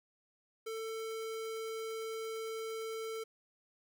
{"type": "tone", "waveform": "square", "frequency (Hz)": 445.6, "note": "A4", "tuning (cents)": 22, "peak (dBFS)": -39, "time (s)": [0.66, 3.24], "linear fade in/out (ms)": 10, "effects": []}